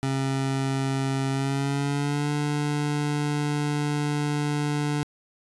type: tone with pitch glide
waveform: 25% pulse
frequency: 135 to 147.22 Hz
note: C#3 to D3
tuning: -45 to +5 cents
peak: -20 dBFS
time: 0.03-5.03 s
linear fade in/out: 0 ms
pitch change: +150 cents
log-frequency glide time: 1.31-2.31 s
effects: resampled to 24000 Hz